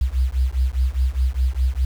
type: beating tone pair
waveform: sine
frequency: 61.74 / 66.64 Hz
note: B1 / C2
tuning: 0 / +32 cents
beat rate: 4.9 Hz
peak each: -20 dBFS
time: 0.01-1.85 s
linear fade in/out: 5 ms
effects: 7-bit